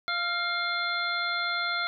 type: harmonic tone with a mistuned harmonic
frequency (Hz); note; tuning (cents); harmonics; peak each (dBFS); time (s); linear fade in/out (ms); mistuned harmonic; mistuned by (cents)
693; F5; -14; 1 / 2 / 3 / 5 / 6; -37 / -29 / -33 / -36 / -35; 0.08-1.87; 0; 3; +37
effects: none